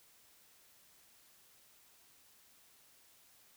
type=silence; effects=white hiss -65 dBFS RMS until 3.56 s